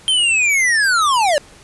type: linear sweep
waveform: square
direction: down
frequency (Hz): 3152 to 554.4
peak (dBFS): -13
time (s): 0.08-1.38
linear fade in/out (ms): 0
effects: pink hiss -44 dBFS RMS until 1.63 s + resampled to 24000 Hz

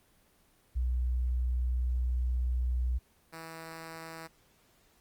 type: tone pair in turn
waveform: sine / 5% pulse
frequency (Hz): 61.74 / 162.79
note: B1 / E3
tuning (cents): 0 / -21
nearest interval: octave + perfect fourth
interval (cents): 1679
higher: second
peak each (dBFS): -27 / -31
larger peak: first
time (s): 0.75-2.99 / 3.32-4.28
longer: first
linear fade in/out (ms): 20
effects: pink hiss -66 dBFS RMS until 5 s + Opus 24 kbps

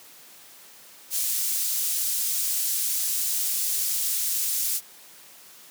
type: high-pass noise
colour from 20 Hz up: pink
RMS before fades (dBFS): -26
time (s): 1.1-4.81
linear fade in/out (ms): 50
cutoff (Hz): 7500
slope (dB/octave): 12
effects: white hiss -49 dBFS RMS until 5.7 s + high-pass 150 Hz 12 dB/octave

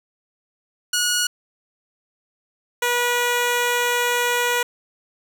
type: tone pair in turn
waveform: 10% pulse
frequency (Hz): 1452 / 484.5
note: F#6 / B4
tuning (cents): -33 / -33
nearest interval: octave + perfect fifth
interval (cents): 1900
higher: first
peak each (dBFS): -10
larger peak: neither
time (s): 0.93-1.27 / 2.82-4.63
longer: second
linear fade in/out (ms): 5
effects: none

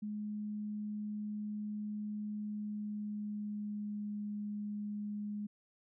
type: tone with pitch glide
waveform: sine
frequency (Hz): 210 to 207.7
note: G#3 to G#3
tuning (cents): +19 to 0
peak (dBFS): -37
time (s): 0.02-5.47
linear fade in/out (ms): 10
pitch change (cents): -19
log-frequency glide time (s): 2.39-4.18
effects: none

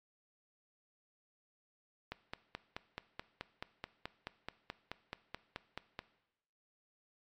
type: click train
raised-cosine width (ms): 0.3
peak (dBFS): -24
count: 19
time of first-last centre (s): 2.12-5.991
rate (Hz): 4.65
effects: noise-tail reverb RT60 0.9 s tail -17 dB re dry + MP3 64 kbps

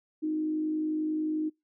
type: tone with frequency modulation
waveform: sine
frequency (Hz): 310.3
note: D#4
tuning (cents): -5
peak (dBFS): -27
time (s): 0.22-1.5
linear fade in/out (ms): 20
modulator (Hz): 51.3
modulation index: 0.29
effects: noise-tail reverb RT60 0.2 s tail -26 dB re dry

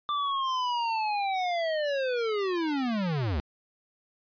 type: linear sweep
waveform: square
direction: down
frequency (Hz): 1183 to 65.41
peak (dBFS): -27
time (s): 0.09-3.4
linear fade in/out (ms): 0
effects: resampled to 11025 Hz

